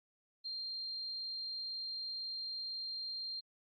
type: tone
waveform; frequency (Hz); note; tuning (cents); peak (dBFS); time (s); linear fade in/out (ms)
sine; 4186; C8; 0; -39; 0.44-3.41; 20
effects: Opus 48 kbps